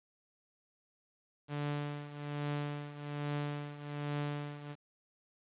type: tone with tremolo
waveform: sawtooth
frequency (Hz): 146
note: D3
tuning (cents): -10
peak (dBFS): -29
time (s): 1.48-4.76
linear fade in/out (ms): 50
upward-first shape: triangle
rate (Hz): 1.2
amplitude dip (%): 80
effects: resampled to 8000 Hz + 10-bit